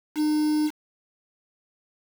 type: tone with quantisation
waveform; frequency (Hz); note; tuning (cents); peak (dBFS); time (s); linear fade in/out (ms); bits
triangle; 304; D#4; -40; -18; 0.15-0.71; 50; 6
effects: none